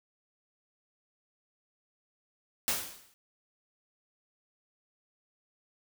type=noise with exponential decay; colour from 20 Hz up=white; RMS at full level=-27 dBFS; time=2.68-3.14 s; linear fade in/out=0 ms; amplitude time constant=98 ms; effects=none